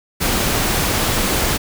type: noise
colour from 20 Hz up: pink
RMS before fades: -18 dBFS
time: 0.2-1.58 s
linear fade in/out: 20 ms
effects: none